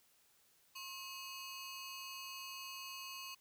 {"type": "ring-modulated tone", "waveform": "20% pulse", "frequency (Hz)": 1808, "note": "A6", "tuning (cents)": 47, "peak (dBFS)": -38, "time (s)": [0.75, 3.35], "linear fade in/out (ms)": 10, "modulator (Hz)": 740, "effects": ["white hiss -71 dBFS RMS until 3.4 s"]}